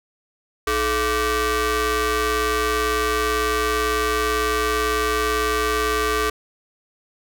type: ring-modulated tone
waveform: sawtooth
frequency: 370 Hz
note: F#4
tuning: in tune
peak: -12 dBFS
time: 0.67-6.3 s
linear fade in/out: 5 ms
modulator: 799 Hz
effects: none